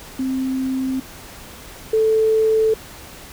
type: tone pair in turn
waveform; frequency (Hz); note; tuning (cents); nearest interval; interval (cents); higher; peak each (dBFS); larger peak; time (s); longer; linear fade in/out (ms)
sine; 262.3 / 439.9; C4 / A4; +4 / 0; major sixth; 896; second; -19 / -13; second; 0.19-1 / 1.93-2.74; neither; 5
effects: pink hiss -39 dBFS RMS until 3.32 s